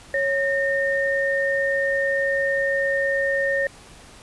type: tone pair together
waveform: sine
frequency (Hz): 550.4 / 1829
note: C#5 / A#6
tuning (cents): -12 / -33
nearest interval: octave + major sixth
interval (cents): 2079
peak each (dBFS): -22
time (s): 0.14-3.67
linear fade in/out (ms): 2
effects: pink hiss -46 dBFS RMS until 4.22 s + resampled to 24000 Hz